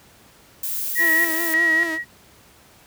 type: noise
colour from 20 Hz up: violet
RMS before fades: -26 dBFS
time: 0.63-1.54 s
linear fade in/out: 5 ms
type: tone with tremolo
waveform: sine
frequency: 1908 Hz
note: A#6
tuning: 40 cents sharp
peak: -15 dBFS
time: 0.95-2.05 s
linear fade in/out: 50 ms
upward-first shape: square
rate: 1.7 Hz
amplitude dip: 65%
type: tone with vibrato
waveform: sawtooth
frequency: 329.6 Hz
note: E4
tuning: in tune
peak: -23 dBFS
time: 0.98-1.99 s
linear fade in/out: 50 ms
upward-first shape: triangle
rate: 5 Hz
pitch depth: 79 cents each way
effects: pink hiss -51 dBFS RMS until 2.86 s + high-pass 60 Hz 12 dB/octave